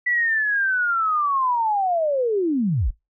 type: linear sweep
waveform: sine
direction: down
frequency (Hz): 1975.5 to 31.23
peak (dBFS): -18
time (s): 0.06-2.91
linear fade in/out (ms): 10
effects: noise-tail reverb RT60 0.2 s tail -22 dB re dry